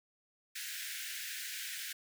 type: high-pass noise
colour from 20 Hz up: pink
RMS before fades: -42 dBFS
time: 0.55-1.93 s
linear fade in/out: 10 ms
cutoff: 1500 Hz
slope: 96 dB/octave
effects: none

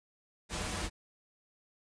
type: noise with comb filter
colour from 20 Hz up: pink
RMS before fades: -36 dBFS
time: 0.49-0.9 s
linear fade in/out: 50 ms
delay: 7.4 ms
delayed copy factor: -0.95
effects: resampled to 22050 Hz

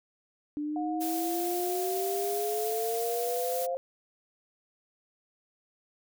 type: exponential sweep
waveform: sine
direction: up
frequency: 293.7 to 532 Hz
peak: -30 dBFS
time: 0.57-3.77 s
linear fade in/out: 0 ms
type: tone with pitch glide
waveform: sine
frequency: 722 to 697.4 Hz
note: F#5 to F5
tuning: -43 to -3 cents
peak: -33 dBFS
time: 0.76-3.75 s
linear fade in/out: 2 ms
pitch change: -60 cents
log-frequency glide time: 0.89-2.06 s
type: noise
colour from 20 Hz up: blue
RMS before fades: -37 dBFS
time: 1-3.67 s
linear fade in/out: 20 ms
effects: none

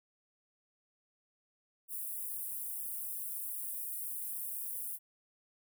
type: high-pass noise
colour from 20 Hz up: white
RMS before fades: -40 dBFS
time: 1.88-4.99 s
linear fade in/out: 50 ms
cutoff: 9200 Hz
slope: 48 dB/octave
effects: none

